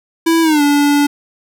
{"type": "tone with pitch glide", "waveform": "square", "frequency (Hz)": [329.6, 288.6], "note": ["E4", "D4"], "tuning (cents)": [0, -30], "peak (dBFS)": -10, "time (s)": [0.26, 1.07], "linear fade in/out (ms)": 10, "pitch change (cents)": -230, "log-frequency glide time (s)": [0.42, 0.62], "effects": []}